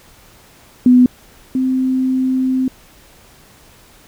sine tone pair in turn, 249.4 / 259.6 Hz, B3 / C4, +17 / -13 cents, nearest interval minor second, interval 70 cents, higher second, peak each -5 / -13 dBFS, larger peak first, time 0.86-1.06 / 1.55-2.68 s, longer second, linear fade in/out 2 ms, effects pink hiss -46 dBFS RMS until 4.07 s

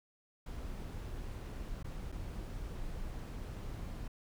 brown noise with dropouts, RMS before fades -42 dBFS, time 0.46-4.08 s, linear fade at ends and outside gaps 5 ms, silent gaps 1.829-1.843 / 2.119-2.123 s, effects none

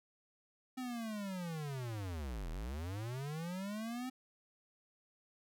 square linear two-way sweep, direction down then up, 260 to 37.89 to 260 Hz, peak -40 dBFS, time 0.77-4.1 s, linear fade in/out 10 ms, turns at 2.5 s, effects none

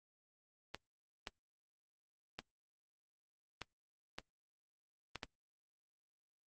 clicks, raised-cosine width 0.2 ms, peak -24 dBFS, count 7, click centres 0.746 / 1.272 / 2.39 / 3.617 / 4.185 / 5.157 / 5.232 s, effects Opus 24 kbps

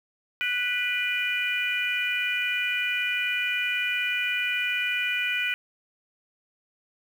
harmonic tone with a mistuned harmonic, 493.9 Hz, B4, in tune, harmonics 3 / 4 / 5 / 6, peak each -30 / -32 / -27 / -32 dBFS, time 0.41-5.54 s, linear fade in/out 0 ms, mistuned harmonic 5, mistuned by -26 cents, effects 8-bit

